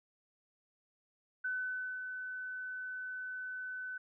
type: tone with ADSR envelope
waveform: sine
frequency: 1508 Hz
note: F#6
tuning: 32 cents sharp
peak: -33 dBFS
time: 1.44-3.98 s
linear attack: 10 ms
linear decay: 550 ms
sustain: -6 dB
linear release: 7 ms
effects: none